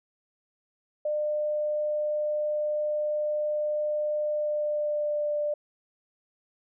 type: tone with pitch glide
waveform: sine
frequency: 601 to 592.7 Hz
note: D5 to D5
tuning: +40 to +16 cents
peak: -25 dBFS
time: 1.05-5.54 s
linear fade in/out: 5 ms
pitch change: -24 cents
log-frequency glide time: 4.24-5.37 s
effects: none